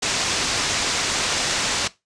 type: low-pass noise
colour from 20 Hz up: white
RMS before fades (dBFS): -23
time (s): 0.02-1.88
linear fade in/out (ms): 10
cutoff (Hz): 7000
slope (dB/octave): 24
effects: noise-tail reverb RT60 0.2 s tail -18 dB re dry + resampled to 22050 Hz